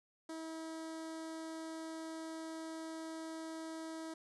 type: tone with notch filter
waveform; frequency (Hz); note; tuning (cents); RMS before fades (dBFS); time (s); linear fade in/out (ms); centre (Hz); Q
sawtooth; 322; E4; -41; -45; 0.29-4.14; 5; 2600; 1.7
effects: resampled to 24000 Hz + 12-bit